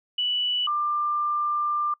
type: tone pair in turn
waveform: sine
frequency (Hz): 2960 / 1190.7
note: F#7 / D6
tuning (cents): 0 / +23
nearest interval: octave + major third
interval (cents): 1577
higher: first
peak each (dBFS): -22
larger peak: neither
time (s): 0.18-0.67 / 0.67-1.94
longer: second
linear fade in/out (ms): 5
effects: noise-tail reverb RT60 0.1 s tail -26 dB re dry